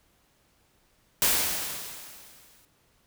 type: noise with exponential decay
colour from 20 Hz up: white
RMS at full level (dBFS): -21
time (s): 1.22-2.65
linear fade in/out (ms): 0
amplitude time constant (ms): 310
effects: pink hiss -66 dBFS RMS until 3.06 s